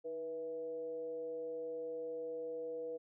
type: tone with frequency modulation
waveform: sine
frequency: 486.5 Hz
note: B4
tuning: 26 cents flat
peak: -39 dBFS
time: 0.04-2.98 s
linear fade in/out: 20 ms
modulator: 171 Hz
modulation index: 0.42
effects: none